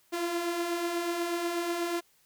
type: beating tone pair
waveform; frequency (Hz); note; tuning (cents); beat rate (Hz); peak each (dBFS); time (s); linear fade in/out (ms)
sawtooth; 336.6 / 344.8; E4 / F4; +36 / -22; 8.2; -34 / -26; 0.12-2.01; 20
effects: white hiss -66 dBFS RMS until 2.25 s